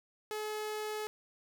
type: tone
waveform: sawtooth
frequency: 426.8 Hz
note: G#4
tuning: 47 cents sharp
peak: -32 dBFS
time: 0.31-1.07 s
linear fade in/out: 0 ms
effects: none